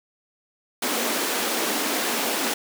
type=high-pass noise; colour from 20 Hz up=pink; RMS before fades=-25 dBFS; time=0.82-2.54 s; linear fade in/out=5 ms; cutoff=220 Hz; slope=48 dB/octave; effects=none